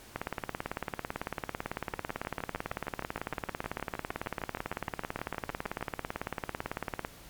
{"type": "two click trains", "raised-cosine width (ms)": 0.5, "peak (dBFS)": [-21, -17], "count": [26, 125], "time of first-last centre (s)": [[1.94, 5.81], [0.16, 7.049]], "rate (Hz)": [6.46, 18], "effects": ["pink hiss -52 dBFS RMS until 7.29 s", "MP3 96 kbps"]}